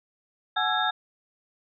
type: tone cluster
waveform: sine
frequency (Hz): 740 / 849 / 1335 / 1656 / 3659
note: F#5 / G#5 / E6 / G#6 / A#7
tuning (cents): 0 / +38 / +22 / -5 / -33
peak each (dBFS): -29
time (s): 0.56-0.91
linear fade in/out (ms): 10
effects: none